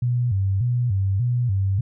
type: tone with vibrato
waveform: sine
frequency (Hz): 108.9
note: A2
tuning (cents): -17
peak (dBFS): -18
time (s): 0.02-1.81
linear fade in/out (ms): 5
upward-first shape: square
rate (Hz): 1.7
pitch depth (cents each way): 200
effects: none